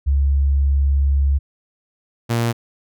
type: tone pair in turn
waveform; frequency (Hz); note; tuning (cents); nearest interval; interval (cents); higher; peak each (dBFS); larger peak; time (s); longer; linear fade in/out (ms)
sine / sawtooth; 69.5 / 116.92; C#2 / A#2; +5 / +6; major sixth; 901; second; -13; neither; 0.06-1.39 / 2.29-2.53; first; 20
effects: none